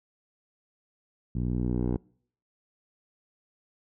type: tone with low-pass filter sweep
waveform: 10% pulse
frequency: 60.9 Hz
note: B1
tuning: 24 cents flat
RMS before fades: -28 dBFS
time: 1.35-1.97 s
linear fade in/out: 5 ms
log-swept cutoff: 180 to 520 Hz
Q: 1
effects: noise-tail reverb RT60 0.6 s tail -26 dB re dry